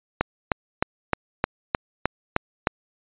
click train, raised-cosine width 0.5 ms, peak -4 dBFS, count 9, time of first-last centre 0.21-2.672 s, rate 3.25 Hz, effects resampled to 8000 Hz

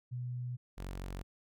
sine / sawtooth tone pair in turn, 123.47 / 46.25 Hz, B2 / F#1, 0 / 0 cents, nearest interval octave + perfect fourth, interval 1700 cents, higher first, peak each -36 / -36 dBFS, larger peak neither, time 0.11-0.57 / 0.77-1.23 s, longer neither, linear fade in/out 20 ms, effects none

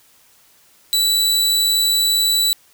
sawtooth tone, 3951 Hz, B7, in tune, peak -11 dBFS, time 0.93-2.53 s, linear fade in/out 0 ms, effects white hiss -53 dBFS RMS until 2.73 s

